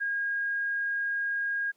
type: tone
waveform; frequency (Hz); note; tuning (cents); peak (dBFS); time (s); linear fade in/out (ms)
sine; 1629; G#6; -34; -27; 0-1.72; 20
effects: pink hiss -70 dBFS RMS until 1.76 s + high-pass 300 Hz 12 dB/octave